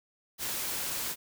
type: noise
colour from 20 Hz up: white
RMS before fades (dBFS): -34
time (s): 0.38-1.16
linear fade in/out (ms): 50
effects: none